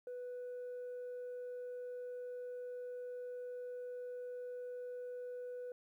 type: tone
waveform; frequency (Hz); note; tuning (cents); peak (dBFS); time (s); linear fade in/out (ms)
sine; 494.4; B4; +2; -40; 0.07-5.72; 2
effects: tanh soft clip ceiling -41 dBFS + 13-bit